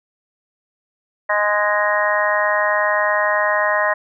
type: harmonic tone with a mistuned harmonic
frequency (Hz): 207.7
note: G#3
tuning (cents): 0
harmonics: 3 / 4 / 5 / 6 / 7 / 8 / 9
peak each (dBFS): -20 / -26 / -21 / -28 / -29 / -25 / -20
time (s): 1.29-3.94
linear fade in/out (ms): 10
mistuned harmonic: 7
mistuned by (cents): +22
effects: none